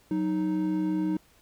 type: tone pair together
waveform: triangle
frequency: 184.98 / 311.1 Hz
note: F#3 / D#4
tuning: 0 / 0 cents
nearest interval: major sixth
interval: 900 cents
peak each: -28 / -24 dBFS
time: 0.11-1.17 s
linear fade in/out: 2 ms
effects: pink hiss -61 dBFS RMS until 1.41 s